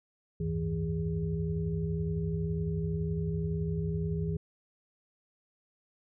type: tone cluster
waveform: sine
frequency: 72.3 / 90.3 / 102.1 / 162.2 / 411.2 Hz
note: D2 / F#2 / G#2 / E3 / G#4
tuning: -27 / -42 / -29 / -28 / -17 cents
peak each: -38 / -39 / -39 / -31 / -38 dBFS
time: 0.4-4.37 s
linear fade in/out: 5 ms
effects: none